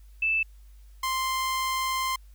sine / sawtooth tone pair in turn, 2637 / 1046.5 Hz, E7 / C6, 0 / 0 cents, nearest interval octave + major third, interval 1600 cents, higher first, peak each -22 dBFS, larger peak neither, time 0.22-0.43 / 1.03-2.16 s, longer second, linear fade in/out 5 ms, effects added 50 Hz sine -47 dBFS peak until 2.34 s + white hiss -66 dBFS RMS until 2.34 s

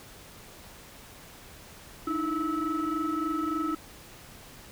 sine tone cluster, 302.6 / 326 / 1303 Hz, D#4 / E4 / E6, -48 / -19 / -20 cents, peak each -30 dBFS, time 2.07-3.75 s, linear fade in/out 5 ms, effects tanh soft clip ceiling -22 dBFS + pink hiss -49 dBFS RMS until 4.71 s

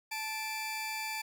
sawtooth tone pair together, 873.6 / 2349 Hz, A5 / D7, -13 / 0 cents, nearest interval octave + perfect fourth, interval 1713 cents, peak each -35 / -34 dBFS, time 0.11-1.22 s, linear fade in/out 10 ms, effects none

